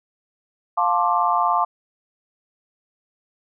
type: chord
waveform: sine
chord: D minor seventh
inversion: first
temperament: just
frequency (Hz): 704.8 / 881 / 1057.2 / 1174.7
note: F5 / A5 / C6 / D6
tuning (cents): +16 / +2 / +18 / 0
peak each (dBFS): -22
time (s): 0.77-1.65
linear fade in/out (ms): 10
effects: none